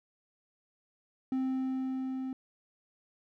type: tone with level ramp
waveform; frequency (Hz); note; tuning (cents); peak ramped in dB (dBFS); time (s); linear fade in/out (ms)
triangle; 261.6; C4; 0; -26 to -32; 1.32-2.33; 2
effects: none